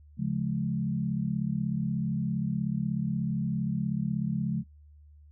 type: chord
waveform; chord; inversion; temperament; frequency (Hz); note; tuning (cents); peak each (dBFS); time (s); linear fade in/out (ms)
sine; Db major; none; equal with one note detuned; 138.59 / 174.61 / 211.4; Db3 / F3 / Ab3; 0 / 0 / +31; -31; 0.17-4.64; 50
effects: noise-tail reverb RT60 0.1 s tail -19 dB re dry + added 74 Hz sine -51 dBFS peak until 5.31 s